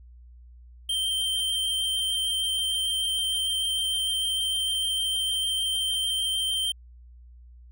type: tone with vibrato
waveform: square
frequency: 3136 Hz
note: G7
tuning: in tune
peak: -25 dBFS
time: 0.89-6.72 s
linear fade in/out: 5 ms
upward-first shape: sine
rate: 6.6 Hz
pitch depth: 11 cents each way
effects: added 60 Hz sine -46 dBFS peak until 7.71 s